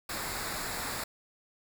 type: noise with comb filter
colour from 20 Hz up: pink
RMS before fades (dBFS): -36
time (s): 0.09-1.04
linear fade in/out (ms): 5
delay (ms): 0.33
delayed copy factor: -0.6
effects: none